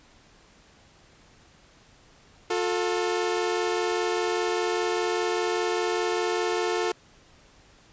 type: tone pair together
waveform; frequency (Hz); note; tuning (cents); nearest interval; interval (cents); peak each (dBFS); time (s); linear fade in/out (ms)
sawtooth; 357.5 / 442.5; F4 / A4; +41 / +10; major third; 369; -23; 2.5-6.92; 5
effects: pink hiss -56 dBFS RMS until 7.92 s + resampled to 16000 Hz